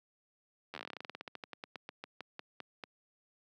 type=slowing click train; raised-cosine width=0.3 ms; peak=-26 dBFS; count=29; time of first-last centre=0.74-2.838 s; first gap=11 ms; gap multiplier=1.12; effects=high-pass 200 Hz 12 dB/octave